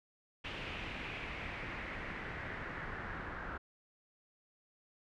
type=noise with low-pass filter sweep; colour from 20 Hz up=pink; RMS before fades=-43 dBFS; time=0.44-3.58 s; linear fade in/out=10 ms; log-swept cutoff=2800 to 1500 Hz; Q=3.1; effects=none